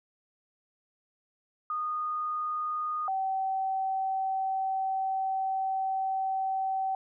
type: tone pair in turn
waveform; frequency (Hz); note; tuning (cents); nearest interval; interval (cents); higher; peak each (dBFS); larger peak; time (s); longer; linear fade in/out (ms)
sine; 1231 / 767; D#6 / G5; -19 / -38; minor sixth; 819; first; -29 / -27; second; 1.7-3.08 / 3.08-6.95; second; 2
effects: none